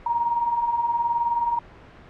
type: beating tone pair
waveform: sine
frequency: 925 / 944 Hz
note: A#5 / A#5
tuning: -14 / +22 cents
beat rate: 19 Hz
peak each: -28 / -21 dBFS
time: 0.06-1.59 s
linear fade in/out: 5 ms
effects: pink hiss -46 dBFS RMS until 2.09 s + low-pass 2000 Hz 12 dB/octave